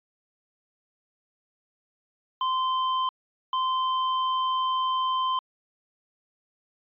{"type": "tone bursts at uneven times", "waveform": "square", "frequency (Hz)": 1036, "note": "C6", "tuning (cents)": -17, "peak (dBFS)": -24, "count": 2, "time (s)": [[2.41, 3.09], [3.53, 5.39]], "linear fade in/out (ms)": 2, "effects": ["resampled to 8000 Hz"]}